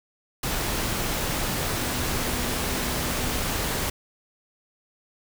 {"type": "tone in noise", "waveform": "sine", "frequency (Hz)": 247.8, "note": "B3", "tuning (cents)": 6, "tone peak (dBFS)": -36, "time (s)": [1.79, 3.37], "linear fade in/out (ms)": 5, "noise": "pink", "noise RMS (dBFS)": -27, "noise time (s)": [0.43, 3.9], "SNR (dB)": -12, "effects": []}